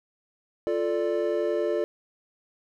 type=chord; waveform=triangle; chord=D minor; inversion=first; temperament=equal; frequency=349.2 / 440 / 587.3 Hz; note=F4 / A4 / D5; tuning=0 / 0 / 0 cents; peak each=-26 dBFS; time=0.67-1.84 s; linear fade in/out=0 ms; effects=none